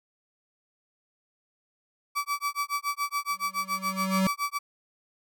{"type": "tone with tremolo", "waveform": "35% pulse", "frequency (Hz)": 1152, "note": "D6", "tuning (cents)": -34, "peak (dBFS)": -23, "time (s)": [2.15, 4.59], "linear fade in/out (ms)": 20, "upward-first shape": "sine", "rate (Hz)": 7.1, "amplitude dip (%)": 100}
{"type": "tone with exponential growth", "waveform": "square", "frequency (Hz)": 190, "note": "F#3", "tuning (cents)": 46, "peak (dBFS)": -21, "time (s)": [3.3, 4.27], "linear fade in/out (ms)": 2, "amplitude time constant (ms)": 210}
{"effects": []}